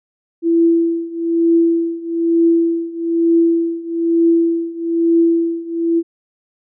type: tone with tremolo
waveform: sine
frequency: 334.2 Hz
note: E4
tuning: 24 cents sharp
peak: -8 dBFS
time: 0.42-6.03 s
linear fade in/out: 50 ms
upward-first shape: triangle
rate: 1.1 Hz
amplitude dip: 90%
effects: none

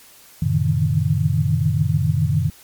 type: tone cluster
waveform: sine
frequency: 92 / 112.2 / 137.2 / 151.5 / 158.7 Hz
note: F#2 / A2 / C#3 / D#3 / D#3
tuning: -9 / +34 / -17 / -46 / +35 cents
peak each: -22 dBFS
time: 0.42-2.5 s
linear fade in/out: 5 ms
effects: white hiss -47 dBFS RMS until 2.63 s + MP3 96 kbps

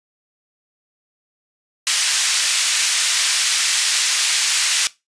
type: band-pass noise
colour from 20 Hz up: white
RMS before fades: -18 dBFS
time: 1.87-4.87 s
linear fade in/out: 0 ms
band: 1900 to 7600 Hz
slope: 12 dB/octave
effects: noise-tail reverb RT60 0.2 s tail -18 dB re dry + resampled to 22050 Hz

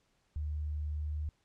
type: tone with pitch glide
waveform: sine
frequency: 75.2 to 75.64 Hz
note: D2 to D#2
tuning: +42 to -48 cents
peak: -33 dBFS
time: 0.36-1.29 s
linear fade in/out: 0 ms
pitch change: +10 cents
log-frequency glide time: 1.05-1.18 s
effects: pink hiss -74 dBFS RMS until 1.44 s + low-pass 8000 Hz 12 dB/octave

